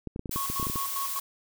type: clicks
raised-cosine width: 3 ms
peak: -21 dBFS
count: 12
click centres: 0.073 / 0.161 / 0.194 / 0.258 / 0.294 / 0.36 / 0.5 / 0.598 / 0.628 / 0.669 / 0.699 / 0.758 s
type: noise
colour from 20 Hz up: blue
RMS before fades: -33 dBFS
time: 0.31-1.2 s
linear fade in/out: 5 ms
type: tone with tremolo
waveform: triangle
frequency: 1100 Hz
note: C#6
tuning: 14 cents flat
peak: -29 dBFS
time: 0.36-1.19 s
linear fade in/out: 0 ms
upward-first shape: square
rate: 5 Hz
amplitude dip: 75%
effects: none